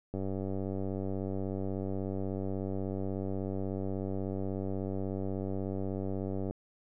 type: click train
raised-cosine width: 2 ms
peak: -23 dBFS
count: 615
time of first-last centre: 0.14-6.509 s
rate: 96.4 Hz
effects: none